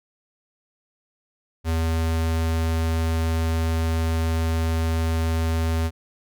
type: tone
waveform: square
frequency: 81.5 Hz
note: E2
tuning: 19 cents flat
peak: -21 dBFS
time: 1.64-5.91 s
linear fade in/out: 50 ms
effects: none